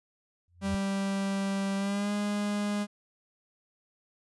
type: tone with exponential growth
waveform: sine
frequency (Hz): 87.31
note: F2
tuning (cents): 0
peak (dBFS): -29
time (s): 0.48-0.75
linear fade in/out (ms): 0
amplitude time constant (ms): 58
type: tone with pitch glide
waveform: 45% pulse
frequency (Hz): 196 to 205.9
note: G3 to G#3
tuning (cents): 0 to -15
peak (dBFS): -28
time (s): 0.61-2.87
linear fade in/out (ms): 50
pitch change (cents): +85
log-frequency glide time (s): 1.77-2.12
effects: resampled to 24000 Hz